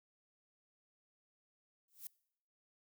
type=noise with exponential growth; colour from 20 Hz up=violet; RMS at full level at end=-43 dBFS; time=1.88-2.07 s; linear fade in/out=2 ms; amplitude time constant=41 ms; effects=noise-tail reverb RT60 0.7 s tail -23 dB re dry